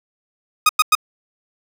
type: tone bursts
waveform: sawtooth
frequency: 1244.5 Hz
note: D#6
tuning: in tune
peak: -6 dBFS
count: 3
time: 0.66-0.952 s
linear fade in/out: 5 ms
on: 32 ms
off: 98 ms
effects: none